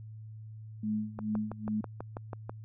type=tone with tremolo; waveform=sine; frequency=213.9 Hz; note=A3; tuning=49 cents flat; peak=-28 dBFS; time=0.83-1.81 s; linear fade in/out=5 ms; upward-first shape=sine; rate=2.4 Hz; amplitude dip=90%
type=click train; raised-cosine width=1 ms; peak=-24 dBFS; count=9; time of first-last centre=1.19-2.495 s; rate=6.13 Hz
effects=added 109 Hz sine -43 dBFS peak until 2.64 s